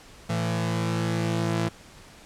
sawtooth tone pair together, 112.1 / 167.96 Hz, A2 / E3, +33 / +33 cents, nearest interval perfect fifth, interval 700 cents, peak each -23 dBFS, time 0.29-1.69 s, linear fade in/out 10 ms, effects pink hiss -49 dBFS RMS until 2.25 s + low-pass 9000 Hz 12 dB/octave

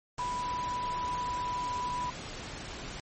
sine tone in noise, 987.8 Hz, B5, in tune, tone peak -31 dBFS, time 0.19-2.1 s, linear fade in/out 2 ms, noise pink, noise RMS -41 dBFS, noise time 0.18-3 s, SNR +7 dB, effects MP3 32 kbps

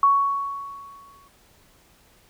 sine tone with exponential decay, 1115 Hz, C#6, 10 cents sharp, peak -12 dBFS, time 0.03-1.28 s, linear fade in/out 2 ms, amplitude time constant 270 ms, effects pink hiss -57 dBFS RMS until 2.29 s

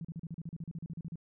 sine tone bursts, 164.81 Hz, E3, in tune, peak -37 dBFS, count 16, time 0.01-1.157 s, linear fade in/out 2 ms, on 37 ms, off 37 ms, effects none

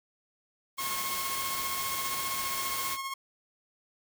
white noise, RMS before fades -35 dBFS, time 0.77-2.98 s, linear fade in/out 50 ms
sawtooth tone with tremolo, 1083 Hz, C#6, 41 cents flat, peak -28 dBFS, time 0.78-3.14 s, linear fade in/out 5 ms, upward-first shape triangle, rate 15 Hz, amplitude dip 50%
effects none

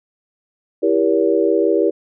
sine chord, E diminished seventh, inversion none, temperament just, 329.6 / 395.6 / 474.7 / 569.6 Hz, E4 / G4 / Bb4 / Db5, 0 / +16 / +31 / +47 cents, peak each -18 / -17 / -18 / -21 dBFS, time 0.82-1.91 s, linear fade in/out 20 ms, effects none

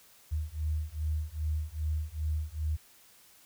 sine beating tone pair, 75.9 / 78.4 Hz, D#2 / D#2, -42 / +14 cents, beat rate 2.5 Hz, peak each -33 / -33 dBFS, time 0.31-2.77 s, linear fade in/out 20 ms, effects white hiss -59 dBFS RMS until 3.45 s

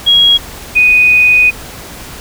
sine tone pair in turn, 3300 / 2486 Hz, G#7 / D#7, -12 / -2 cents, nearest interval perfect fourth, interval 490 cents, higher first, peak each -4 dBFS, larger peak neither, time 0.06-0.38 / 0.75-1.51 s, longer second, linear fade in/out 20 ms, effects added 60 Hz sine -38 dBFS peak until 2.2 s + pink hiss -29 dBFS RMS until 2.2 s

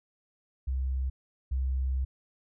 sine tone pair in turn, 65.41 / 65.41 Hz, C2 / C2, 0 / 0 cents, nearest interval unison, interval 0 cents, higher neither, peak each -27 / -26 dBFS, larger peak second, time 0.67-1.1 / 1.51-2.05 s, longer second, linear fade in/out 10 ms, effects none

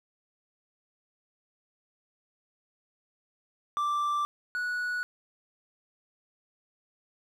triangle tone pair in turn, 1174.7 / 1468.5 Hz, D6 / F#6, 0 / -13 cents, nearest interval major third, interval 387 cents, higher second, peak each -24 / -27 dBFS, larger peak first, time 3.77-4.25 / 4.55-5.03 s, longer neither, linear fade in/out 0 ms, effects none

